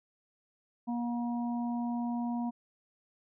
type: harmonic tone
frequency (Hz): 238.6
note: A#3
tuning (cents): +41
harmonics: 1 / 3 / 4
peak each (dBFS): -31 / -41 / -43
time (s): 0.87-2.51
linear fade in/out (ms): 20
effects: none